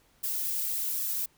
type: noise with flanger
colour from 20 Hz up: violet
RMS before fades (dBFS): -31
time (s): 0.23-1.26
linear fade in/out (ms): 10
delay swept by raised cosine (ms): 1.3 to 2.6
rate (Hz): 3.9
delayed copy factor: -1
effects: pink hiss -65 dBFS RMS until 1.37 s